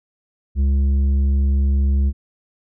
sine tone with tanh clipping, 68.8 Hz, C#2, 12 cents flat, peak -15 dBFS, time 0.55-2.13 s, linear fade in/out 50 ms, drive 7 dB, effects none

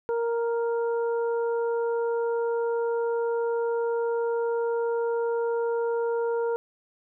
harmonic tone, 466.2 Hz, A#4, in tune, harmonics 1 / 2 / 3, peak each -24 / -34 / -40 dBFS, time 0.09-6.56 s, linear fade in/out 0 ms, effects none

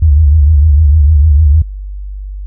sine tone with vibrato, 75 Hz, D2, 37 cents sharp, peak -3 dBFS, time 0.02-1.62 s, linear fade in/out 5 ms, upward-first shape sine, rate 6.6 Hz, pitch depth 120 cents each way, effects added 49 Hz sine -20 dBFS peak until 2.46 s

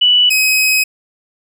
sine / sawtooth tone pair in turn, 2960 / 2535 Hz, F#7 / D#7, 0 / +32 cents, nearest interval minor third, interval 268 cents, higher first, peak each -7 dBFS, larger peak neither, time 0.01-0.3 / 0.3-0.84 s, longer second, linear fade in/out 10 ms, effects none

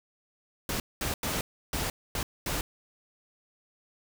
pink noise bursts at uneven times, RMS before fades -31 dBFS, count 6, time 0.69-0.8 / 1.01-1.14 / 1.23-1.41 / 1.73-1.9 / 2.15-2.23 / 2.46-2.61 s, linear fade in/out 2 ms, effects none

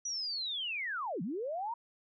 sine linear two-way sweep, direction down then up, 5920 to 155.4 to 964 Hz, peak -34 dBFS, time 0.05-1.74 s, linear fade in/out 5 ms, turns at 1.22 s, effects none

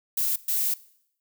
violet noise bursts at uneven times, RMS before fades -25 dBFS, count 2, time 0.17-0.36 / 0.48-0.74 s, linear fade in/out 5 ms, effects noise-tail reverb RT60 0.7 s tail -20 dB re dry

